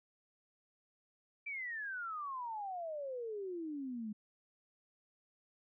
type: exponential sweep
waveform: sine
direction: down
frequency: 2359 to 206.4 Hz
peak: -39 dBFS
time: 1.46-4.13 s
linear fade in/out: 10 ms
effects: none